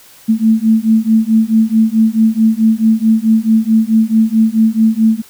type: beating tone pair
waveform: sine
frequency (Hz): 219.5 / 224.1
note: A3 / A3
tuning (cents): -4 / +32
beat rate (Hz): 4.6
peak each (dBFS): -11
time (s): 0.28-5.22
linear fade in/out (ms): 20
effects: white hiss -42 dBFS RMS until 5.29 s